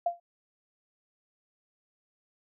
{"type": "tone with exponential decay", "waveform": "sine", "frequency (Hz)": 692, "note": "F5", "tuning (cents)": -16, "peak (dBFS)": -21, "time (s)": [0.06, 0.2], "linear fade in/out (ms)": 5, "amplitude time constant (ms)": 29, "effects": []}